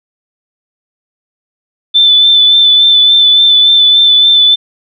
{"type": "tone with vibrato", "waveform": "sine", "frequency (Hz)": 3520, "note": "A7", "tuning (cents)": 0, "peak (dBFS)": -3, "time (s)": [1.94, 4.56], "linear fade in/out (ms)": 20, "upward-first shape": "sine", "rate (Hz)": 3.5, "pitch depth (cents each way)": 22, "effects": []}